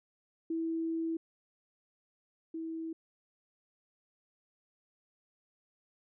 sine tone pair in turn, 327.2 / 324.9 Hz, E4 / E4, -13 / -25 cents, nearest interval unison, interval 12 cents, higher first, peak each -31 / -36 dBFS, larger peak first, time 0.5-1.17 / 2.54-2.93 s, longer first, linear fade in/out 5 ms, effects none

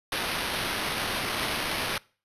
white noise with sample-and-hold, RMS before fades -30 dBFS, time 0.12-1.98 s, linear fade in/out 2 ms, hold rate 7350 Hz, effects noise-tail reverb RT60 0.4 s tail -24 dB re dry + resampled to 32000 Hz

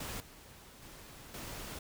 pink noise with level steps, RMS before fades -41 / -55 / -52 / -44 dBFS, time 0-1.79 s, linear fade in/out 5 ms, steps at 0.2 / 0.82 / 1.34 s, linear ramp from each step 2 ms, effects none

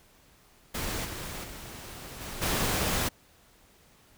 pink noise with level steps, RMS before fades -33 / -38 / -43 / -39 / -28 dBFS, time 0.74-3.09 s, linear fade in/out 10 ms, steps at 1.04 / 1.43 / 2.2 / 2.41 s, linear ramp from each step 20 ms, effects pink hiss -60 dBFS RMS until 4.17 s

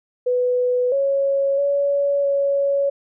sine tone with pitch steps, 496.3 / 552 / 565 / 559 Hz, B4 / C#5 / C#5 / C#5, +8 / -7 / +33 / +14 cents, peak -16 dBFS, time 0.26-2.9 s, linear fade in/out 10 ms, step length 660 ms, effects none

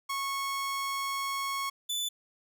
sawtooth tone pair in turn, 1100 / 3492 Hz, C#6 / A7, -14 / -14 cents, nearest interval octave + minor sixth, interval 2000 cents, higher second, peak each -27 dBFS, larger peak neither, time 0.09-1.7 / 1.89-2.09 s, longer first, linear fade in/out 10 ms, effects none

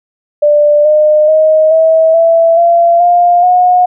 sine tone with pitch steps, 591 / 608.3 / 626.1 / 644.5 / 663.4 / 682.8 / 702.8 / 723.4 Hz, D5 / D#5 / D#5 / E5 / E5 / F5 / F5 / F#5, +11 / -39 / +11 / -39 / +11 / -39 / +11 / -39 cents, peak -4 dBFS, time 0.42-3.86 s, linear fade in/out 10 ms, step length 430 ms, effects none

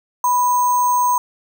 sine tone with sample-and-hold, 987.8 Hz, B5, in tune, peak -13 dBFS, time 0.24-1.18 s, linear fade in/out 2 ms, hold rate 7350 Hz, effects none

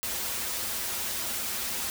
white noise with comb filter, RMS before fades -32 dBFS, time 0.03-1.9 s, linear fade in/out 0 ms, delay 6.8 ms, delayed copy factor -0.9, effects none

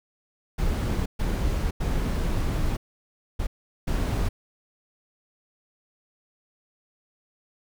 brown noise bursts at uneven times, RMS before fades -25 dBFS, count 5, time 0.58-1.06 / 1.19-1.71 / 1.8-2.77 / 3.39-3.47 / 3.87-4.29 s, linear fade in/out 10 ms, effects none

